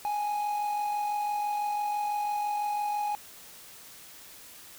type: tone with amplitude modulation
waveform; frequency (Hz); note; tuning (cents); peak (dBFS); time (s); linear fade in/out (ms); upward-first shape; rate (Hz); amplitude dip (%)
triangle; 830.6; G#5; 0; -24; 0.05-3.15; 0; sine; 46; 35
effects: white hiss -49 dBFS RMS until 4.78 s